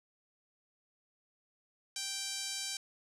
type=tone with band-pass filter; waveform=5% pulse; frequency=783 Hz; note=G5; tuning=2 cents flat; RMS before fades=-39 dBFS; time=1.96-2.77 s; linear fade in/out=2 ms; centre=5400 Hz; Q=0.79; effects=none